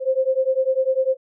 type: beating tone pair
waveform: sine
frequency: 520 / 530 Hz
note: C5 / C5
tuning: -11 / +22 cents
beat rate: 10 Hz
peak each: -20 / -20 dBFS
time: 0-1.17 s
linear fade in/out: 50 ms
effects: none